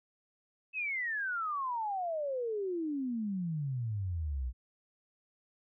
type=exponential sweep; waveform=sine; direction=down; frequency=2637 to 58.6 Hz; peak=-32 dBFS; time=0.73-4.53 s; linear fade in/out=50 ms; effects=none